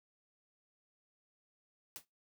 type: noise with exponential decay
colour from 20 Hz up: white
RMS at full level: -42 dBFS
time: 1.96-2.05 s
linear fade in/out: 0 ms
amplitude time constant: 19 ms
effects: noise-tail reverb RT60 0.2 s tail -21 dB re dry